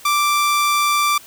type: tone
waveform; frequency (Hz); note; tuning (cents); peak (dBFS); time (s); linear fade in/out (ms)
sawtooth; 1174.7; D6; 0; -11; 0.05-1.18; 5
effects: white hiss -43 dBFS RMS until 1.26 s